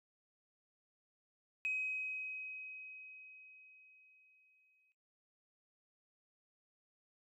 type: tone with exponential decay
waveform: sine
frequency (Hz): 2531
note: D#7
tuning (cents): +29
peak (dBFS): -32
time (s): 1.65-4.92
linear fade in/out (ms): 0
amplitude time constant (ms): 710
effects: noise-tail reverb RT60 0.2 s tail -17 dB re dry + tanh soft clip ceiling -29 dBFS